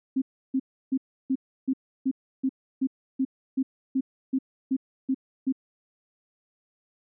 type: tone bursts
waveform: sine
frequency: 264.6 Hz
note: C4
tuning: 20 cents sharp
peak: -21 dBFS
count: 15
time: 0.16-5.525 s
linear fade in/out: 10 ms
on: 59 ms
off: 320 ms
effects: none